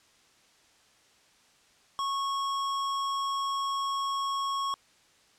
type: tone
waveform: square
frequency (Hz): 1100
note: C#6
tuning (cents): -14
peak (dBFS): -29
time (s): 1.99-4.74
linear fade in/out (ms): 0
effects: white hiss -62 dBFS RMS until 5.38 s + low-pass 7000 Hz 12 dB/octave